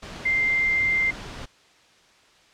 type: tone in noise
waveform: sine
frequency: 2093 Hz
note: C7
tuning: in tune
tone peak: -19 dBFS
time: 0.25-1.11 s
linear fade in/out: 10 ms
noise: pink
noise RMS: -37 dBFS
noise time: 0.02-1.46 s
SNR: +15 dB
effects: white hiss -56 dBFS RMS until 2.53 s + low-pass 5000 Hz 12 dB/octave